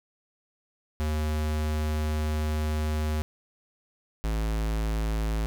square tone pair in turn, 76.7 / 54.24 Hz, D#2 / A1, -24 / -24 cents, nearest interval tritone, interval 600 cents, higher first, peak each -26 dBFS, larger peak neither, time 1-3.22 / 4.24-5.46 s, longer first, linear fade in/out 0 ms, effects none

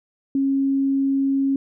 sine tone, 272.8 Hz, C#4, 28 cents flat, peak -17 dBFS, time 0.35-1.56 s, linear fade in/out 2 ms, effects none

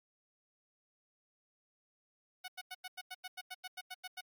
10% pulse tone bursts, 738 Hz, F#5, 5 cents flat, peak -34 dBFS, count 14, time 2.44-4.211 s, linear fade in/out 10 ms, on 42 ms, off 91 ms, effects Opus 48 kbps

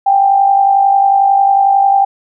sine tone with amplitude modulation, 789 Hz, G5, 11 cents sharp, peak -4 dBFS, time 0.06-2.05 s, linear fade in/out 10 ms, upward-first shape sine, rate 51.1 Hz, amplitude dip 55%, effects none

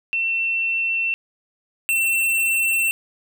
sine / square tone pair in turn, 2697 / 2697 Hz, E7 / E7, +39 / +39 cents, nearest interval unison, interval 0 cents, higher neither, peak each -19 / -18 dBFS, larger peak second, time 0.13-1.14 / 1.89-2.91 s, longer second, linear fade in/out 0 ms, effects none

